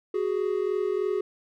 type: tone pair together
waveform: triangle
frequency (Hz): 372.4 / 415.6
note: F#4 / G#4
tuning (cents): +11 / +1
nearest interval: major second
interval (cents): 190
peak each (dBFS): -25 / -25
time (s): 0.14-1.21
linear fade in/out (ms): 5
effects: none